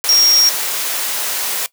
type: tone in noise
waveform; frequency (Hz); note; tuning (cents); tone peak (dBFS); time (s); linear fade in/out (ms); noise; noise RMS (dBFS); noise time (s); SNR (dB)
sine; 5588; F8; 0; -9; 0.09-0.49; 0; white; -20; 0.04-1.66; +8
effects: noise-tail reverb RT60 0.1 s tail -18 dB re dry + high-pass 400 Hz 12 dB/octave